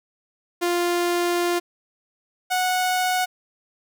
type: tone pair in turn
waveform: sawtooth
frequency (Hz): 349.2 / 735.7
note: F4 / F#5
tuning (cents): 0 / -10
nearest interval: octave + minor second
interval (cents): 1290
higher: second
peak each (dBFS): -16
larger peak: neither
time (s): 0.61-1.6 / 2.5-3.26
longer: first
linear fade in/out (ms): 20
effects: none